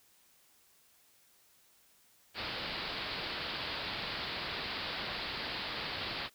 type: low-pass noise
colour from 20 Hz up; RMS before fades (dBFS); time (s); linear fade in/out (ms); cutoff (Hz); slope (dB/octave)
white; -39; 2.34-6.3; 50; 4800; 96
effects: white hiss -66 dBFS RMS until 6.34 s